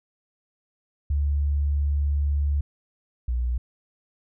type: tone pair in turn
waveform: sine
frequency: 72 / 60.74 Hz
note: D2 / B1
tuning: -34 / -28 cents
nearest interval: minor third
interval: 294 cents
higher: first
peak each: -20 / -22 dBFS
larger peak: first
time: 1.1-2.61 / 3.28-3.58 s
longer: first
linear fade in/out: 5 ms
effects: none